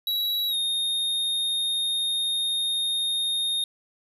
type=tone with pitch glide; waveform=square; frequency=3893 to 3692 Hz; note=B7 to A#7; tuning=-26 to -17 cents; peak=-24 dBFS; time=0.07-3.64 s; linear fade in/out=2 ms; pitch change=-91 cents; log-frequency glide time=0.48-0.56 s; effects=none